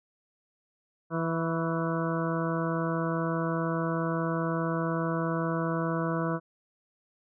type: harmonic tone with a mistuned harmonic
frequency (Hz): 164.81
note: E3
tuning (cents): 0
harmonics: 1 / 2 / 3 / 4 / 6 / 7 / 8 / 9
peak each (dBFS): -30 / -33 / -35 / -36 / -38 / -38 / -39 / -40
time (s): 1.1-6.4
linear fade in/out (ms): 50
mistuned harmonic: 7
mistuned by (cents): -35
effects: none